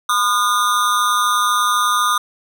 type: tone with amplitude modulation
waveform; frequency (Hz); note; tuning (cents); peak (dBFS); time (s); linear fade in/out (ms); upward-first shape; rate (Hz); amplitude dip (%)
square; 1222; D#6; -32; -11; 0.09-2.18; 5; sine; 212; 85
effects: none

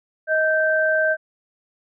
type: tone pair together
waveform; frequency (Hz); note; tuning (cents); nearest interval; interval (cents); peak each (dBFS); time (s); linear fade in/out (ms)
sine; 629 / 1560.5; D#5 / G6; +19 / -8; octave + major third; 1573; -19; 0.27-1.17; 50
effects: none

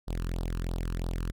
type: tone with flanger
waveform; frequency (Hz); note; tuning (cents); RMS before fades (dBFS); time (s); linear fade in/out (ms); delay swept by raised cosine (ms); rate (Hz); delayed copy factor
sawtooth; 42.71; F1; -38; -32; 0.07-1.32; 20; 0.21 to 0.73; 3; +0.95
effects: none

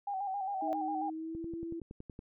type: tone with vibrato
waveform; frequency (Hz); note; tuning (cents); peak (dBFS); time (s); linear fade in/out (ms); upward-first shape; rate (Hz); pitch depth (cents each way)
sine; 784; G5; 0; -33; 0.07-1.1; 5; square; 7.4; 54
type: tone with exponential growth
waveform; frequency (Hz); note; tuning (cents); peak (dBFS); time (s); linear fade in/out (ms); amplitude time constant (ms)
sine; 646; E5; -35; -30; 0.4-0.73; 0; 71
type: tone with pitch glide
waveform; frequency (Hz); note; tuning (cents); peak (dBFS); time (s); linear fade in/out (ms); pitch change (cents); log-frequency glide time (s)
sine; 311.1 to 333.4; D#4 to E4; 0 to +20; -37; 0.62-1.8; 5; +120; 1.01-1.47
type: click train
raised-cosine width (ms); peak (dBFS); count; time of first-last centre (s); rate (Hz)
3; -32; 10; 1.35-2.191; 10.7
effects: none

